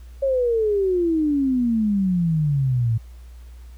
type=exponential sweep; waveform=sine; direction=down; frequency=554.4 to 109.9 Hz; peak=-17 dBFS; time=0.22-2.98 s; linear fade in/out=10 ms; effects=added 60 Hz sine -38 dBFS peak until 3.77 s + pink hiss -57 dBFS RMS until 3.77 s